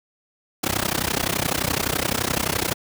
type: noise with amplitude modulation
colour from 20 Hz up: pink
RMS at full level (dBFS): -19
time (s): 0.63-2.74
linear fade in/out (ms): 10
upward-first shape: sine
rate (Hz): 31.7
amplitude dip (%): 95
effects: high-pass 80 Hz 12 dB/octave